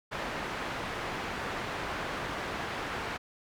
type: low-pass noise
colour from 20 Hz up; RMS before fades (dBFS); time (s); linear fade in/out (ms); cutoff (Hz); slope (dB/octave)
white; -36; 0.11-3.18; 20; 1700; 12
effects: none